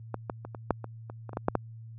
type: clicks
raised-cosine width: 1 ms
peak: -18 / -17 / -25 / -25 / -9 / -24 / -27 / -27 / -26 / -16 / -9 / -10 dBFS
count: 12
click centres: 0.143 / 0.298 / 0.45 / 0.548 / 0.707 / 0.843 / 1.099 / 1.293 / 1.332 / 1.371 / 1.484 / 1.553 s
effects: added 113 Hz sine -42 dBFS peak until 1.98 s + high-pass 60 Hz 12 dB/octave